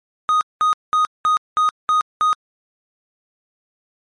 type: tone bursts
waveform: triangle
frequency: 1244.5 Hz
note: D#6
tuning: in tune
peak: -11 dBFS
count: 7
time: 0.29-2.33 s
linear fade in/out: 0 ms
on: 120 ms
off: 200 ms
effects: MP3 48 kbps